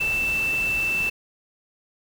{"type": "tone in noise", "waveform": "sine", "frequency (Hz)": 2658, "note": "E7", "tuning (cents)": 14, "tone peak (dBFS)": -21, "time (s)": [0, 1.1], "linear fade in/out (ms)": 10, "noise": "pink", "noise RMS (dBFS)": -35, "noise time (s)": [0, 1.1], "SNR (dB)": 11, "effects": []}